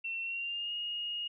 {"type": "tone with pitch glide", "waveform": "sine", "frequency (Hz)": [2705, 2863], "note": ["E7", "F7"], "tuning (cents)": [44, 42], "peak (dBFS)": -34, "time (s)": [0.04, 1.28], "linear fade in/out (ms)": 10, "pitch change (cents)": 98, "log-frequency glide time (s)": [0.22, 0.73], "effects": []}